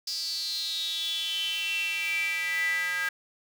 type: tone with high-pass filter sweep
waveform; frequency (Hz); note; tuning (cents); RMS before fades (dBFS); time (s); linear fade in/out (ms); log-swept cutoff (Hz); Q
square; 179.8; F#3; -49; -30; 0.07-3.09; 5; 4900 to 1700; 10
effects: none